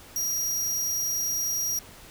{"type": "tone", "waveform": "sawtooth", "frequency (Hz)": 5710, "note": "F8", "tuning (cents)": 37, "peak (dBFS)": -23, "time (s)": [0.16, 1.79], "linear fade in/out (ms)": 2, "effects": ["pink hiss -48 dBFS RMS until 2.1 s"]}